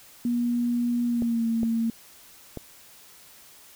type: tone with pitch glide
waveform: sine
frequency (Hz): 240 to 228.2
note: B3 to A#3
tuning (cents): -49 to -37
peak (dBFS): -22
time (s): 0.25-1.9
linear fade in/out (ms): 2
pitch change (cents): -88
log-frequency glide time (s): 1.06-1.46
type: clicks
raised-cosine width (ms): 2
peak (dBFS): -20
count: 3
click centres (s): 1.222 / 1.632 / 2.573
effects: white hiss -51 dBFS RMS until 3.75 s